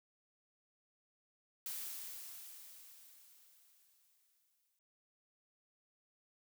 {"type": "noise with exponential decay", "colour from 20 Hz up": "blue", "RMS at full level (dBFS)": -42, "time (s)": [1.66, 4.79], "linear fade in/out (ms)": 1, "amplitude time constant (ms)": 680, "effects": []}